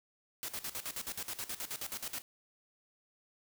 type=noise with tremolo; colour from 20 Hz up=white; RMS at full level=-39 dBFS; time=0.43-2.22 s; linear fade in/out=0 ms; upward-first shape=square; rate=9.4 Hz; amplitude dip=80%; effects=none